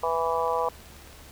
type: harmonic tone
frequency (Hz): 164.9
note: E3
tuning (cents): +1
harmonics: 3 / 4 / 5 / 6 / 7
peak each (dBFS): -28 / -31 / -31 / -28 / -32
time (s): 0.03-0.69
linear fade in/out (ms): 5
type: click train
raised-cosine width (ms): 0.2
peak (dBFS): -34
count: 13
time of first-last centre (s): 0.48-1.129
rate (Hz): 18.5
effects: added 71 Hz sine -50 dBFS peak until 1.31 s + pink hiss -49 dBFS RMS until 1.31 s